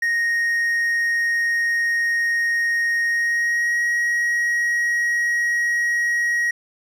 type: tone with pitch glide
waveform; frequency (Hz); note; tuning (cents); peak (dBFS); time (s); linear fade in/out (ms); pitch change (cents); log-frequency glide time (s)
triangle; 1864.7 to 1896.2; A#6 to A#6; 0 to +29; -16; 0.02-6.51; 5; +29; 3.07-3.8
effects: none